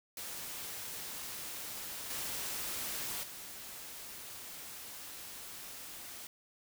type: noise with level steps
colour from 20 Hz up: white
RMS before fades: -43 / -39 / -47 dBFS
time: 0.17-6.27 s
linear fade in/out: 2 ms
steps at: 2.1 / 3.23 s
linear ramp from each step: 5 ms
effects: none